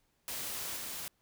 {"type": "noise with level steps", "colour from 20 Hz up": "white", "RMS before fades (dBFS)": [-39, -41], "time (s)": [0.28, 1.08], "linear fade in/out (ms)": 0, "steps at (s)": 0.76, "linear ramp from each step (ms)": 10, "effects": ["pink hiss -75 dBFS RMS until 1.21 s"]}